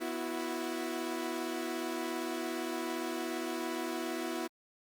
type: chord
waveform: sawtooth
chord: B suspended fourth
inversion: none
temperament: equal with one note detuned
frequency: 246.9 / 329.6 / 367 Hz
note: B3 / E4 / F#4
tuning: 0 / 0 / -14 cents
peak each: -37 / -33 / -36 dBFS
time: 0-4.48 s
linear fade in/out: 20 ms
effects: Opus 32 kbps